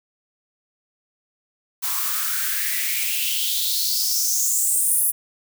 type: noise with high-pass filter sweep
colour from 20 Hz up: blue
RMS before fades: -22 dBFS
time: 1.82-5.12 s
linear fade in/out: 20 ms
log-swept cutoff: 970 to 11000 Hz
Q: 5.1
effects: none